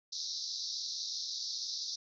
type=band-pass noise; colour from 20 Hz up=white; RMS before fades=-39 dBFS; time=0.12-1.96 s; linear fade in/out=10 ms; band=3800 to 5900 Hz; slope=96 dB/octave; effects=none